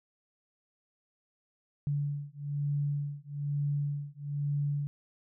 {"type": "beating tone pair", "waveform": "sine", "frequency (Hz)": [143.6, 144.7], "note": ["D3", "D3"], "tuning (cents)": [-39, -25], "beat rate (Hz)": 1.1, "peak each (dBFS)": [-33, -33], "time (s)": [1.87, 4.87], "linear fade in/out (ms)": 0, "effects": []}